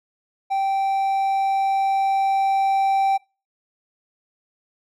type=tone with level ramp; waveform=triangle; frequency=780 Hz; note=G5; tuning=9 cents flat; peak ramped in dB=-17 to -14 dBFS; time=0.5-3.18 s; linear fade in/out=20 ms; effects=noise-tail reverb RT60 0.3 s tail -24 dB re dry